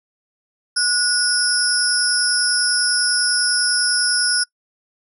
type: tone cluster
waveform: sine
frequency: 1460 / 5070 / 5470 / 10020 Hz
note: F#6 / D#8 / F8 / D#9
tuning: -24 / +32 / -37 / +11 cents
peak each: -21 dBFS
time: 0.76-4.44 s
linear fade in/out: 10 ms
effects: noise-tail reverb RT60 0.1 s tail -23 dB re dry